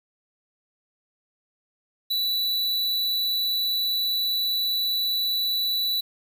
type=tone; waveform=square; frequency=3955 Hz; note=B7; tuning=2 cents sharp; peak=-23 dBFS; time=2.1-6.01 s; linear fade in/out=10 ms; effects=9-bit